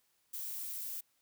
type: noise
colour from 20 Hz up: violet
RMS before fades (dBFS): -41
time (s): 0.33-1.01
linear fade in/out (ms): 10
effects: white hiss -75 dBFS RMS until 1.21 s